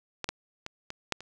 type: clicks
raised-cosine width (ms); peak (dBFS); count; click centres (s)
0.2; -15 / -12 / -19 / -20 / -10 / -26; 6; 0.243 / 0.29 / 0.664 / 0.904 / 1.123 / 1.206
effects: none